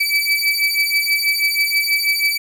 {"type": "beating tone pair", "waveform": "30% pulse", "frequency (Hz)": [2300, 2306.2], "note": ["D7", "D7"], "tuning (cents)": [-37, -32], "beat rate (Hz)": 6.2, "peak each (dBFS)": -16, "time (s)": [0, 2.38], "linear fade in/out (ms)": 10, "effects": []}